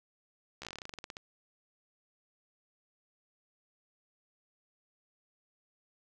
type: slowing click train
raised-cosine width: 0.2 ms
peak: -25 dBFS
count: 17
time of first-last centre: 0.62-1.169 s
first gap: 14 ms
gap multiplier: 1.11
effects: none